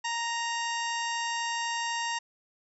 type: harmonic tone with a mistuned harmonic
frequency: 932 Hz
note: A#5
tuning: 1 cent flat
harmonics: 1 / 2 / 3 / 4 / 5 / 6 / 7 / 8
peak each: -32 / -35 / -37 / -43 / -44 / -40 / -45 / -44 dBFS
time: 0.04-2.19 s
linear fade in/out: 10 ms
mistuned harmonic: 7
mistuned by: -59 cents
effects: none